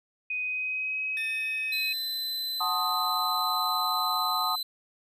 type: tone with pitch glide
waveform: sine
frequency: 2500 to 2542 Hz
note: D#7 to D#7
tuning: +8 to +36 cents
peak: -28 dBFS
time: 0.3-1.93 s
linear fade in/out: 5 ms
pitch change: +28 cents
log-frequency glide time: 0.42-1 s
type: tone with exponential decay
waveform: 25% pulse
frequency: 1797 Hz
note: A6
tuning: 36 cents sharp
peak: -32 dBFS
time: 1.17-4.07 s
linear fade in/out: 1 ms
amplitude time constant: 630 ms
type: tone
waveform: 45% pulse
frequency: 4034 Hz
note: B7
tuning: 36 cents sharp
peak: -29 dBFS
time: 1.72-4.63 s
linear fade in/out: 5 ms
type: chord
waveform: sine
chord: F# diminished seventh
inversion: none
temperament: equal with one note detuned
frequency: 740 / 880 / 1066.6 / 1244.5 Hz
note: F#5 / A5 / C6 / Eb6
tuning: 0 / 0 / +33 / 0 cents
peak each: -33 / -33 / -34 / -29 dBFS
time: 2.6-4.56 s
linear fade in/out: 10 ms
effects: resampled to 32000 Hz